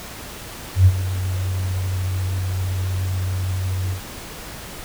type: tone with ADSR envelope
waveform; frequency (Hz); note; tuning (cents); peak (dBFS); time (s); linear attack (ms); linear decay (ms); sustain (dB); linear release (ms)
sine; 93.2; F#2; +13; -6; 0.75-4.01; 110; 53; -14; 92
effects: pink hiss -35 dBFS RMS until 4.84 s